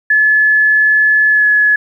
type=tone with pitch glide; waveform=sine; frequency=1719 to 1700.2 Hz; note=A6 to G#6; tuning=-41 to +40 cents; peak=-7 dBFS; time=0.1-1.76 s; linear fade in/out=5 ms; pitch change=-19 cents; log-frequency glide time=1.29-1.46 s; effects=8-bit